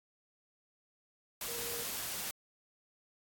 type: tone in noise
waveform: sine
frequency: 470.8 Hz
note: A#4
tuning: 17 cents sharp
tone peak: -46 dBFS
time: 1.48-1.83 s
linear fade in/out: 2 ms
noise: white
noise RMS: -39 dBFS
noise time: 1.41-2.31 s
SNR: -10 dB
effects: AAC 64 kbps